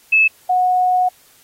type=tone pair in turn; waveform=sine; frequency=2607 / 731.6 Hz; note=E7 / F#5; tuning=-20 / -20 cents; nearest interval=octave + minor seventh; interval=2200 cents; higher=first; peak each=-9 / -12 dBFS; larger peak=first; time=0.12-0.28 / 0.49-1.09 s; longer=second; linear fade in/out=10 ms; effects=white hiss -51 dBFS RMS until 1.43 s + AAC 48 kbps